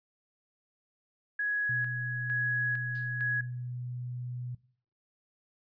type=tone with tremolo; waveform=sine; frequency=1671 Hz; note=G#6; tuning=10 cents sharp; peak=-28 dBFS; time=1.39-3.41 s; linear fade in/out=5 ms; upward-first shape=square; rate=1.1 Hz; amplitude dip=50%
type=tone; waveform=sine; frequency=123.47 Hz; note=B2; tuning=in tune; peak=-35 dBFS; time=1.69-4.55 s; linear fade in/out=5 ms
type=noise with exponential decay; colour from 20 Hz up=violet; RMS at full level=-39 dBFS; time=2.95-3.2 s; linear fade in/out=2 ms; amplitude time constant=54 ms
effects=noise-tail reverb RT60 0.5 s tail -19 dB re dry + resampled to 11025 Hz